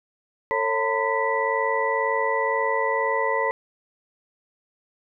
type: tone cluster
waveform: sine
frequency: 448.8 / 549 / 910 / 1012 / 1967 Hz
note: A4 / C#5 / A#5 / B5 / B6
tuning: +34 / -17 / -42 / +42 / -7 cents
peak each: -27 dBFS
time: 0.51-3.51 s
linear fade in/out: 0 ms
effects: none